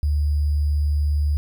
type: tone with sample-and-hold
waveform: sine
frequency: 73.6 Hz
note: D2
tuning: 4 cents sharp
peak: -17 dBFS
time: 0.03-1.37 s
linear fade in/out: 0 ms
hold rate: 4900 Hz
effects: none